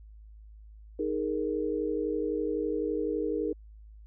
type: chord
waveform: sine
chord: D# suspended fourth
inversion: none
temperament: just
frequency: 311.1 / 414.8 / 466.7 Hz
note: D#4 / G#4 / A#4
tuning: 0 / -2 / +2 cents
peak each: -32 dBFS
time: 0.99-3.53 s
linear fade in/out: 5 ms
effects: added 53 Hz sine -47 dBFS peak until 4.06 s